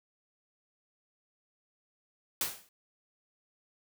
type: noise with exponential decay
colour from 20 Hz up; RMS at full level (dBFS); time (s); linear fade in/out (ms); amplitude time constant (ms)
white; -28; 2.41-2.69; 2; 59
effects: none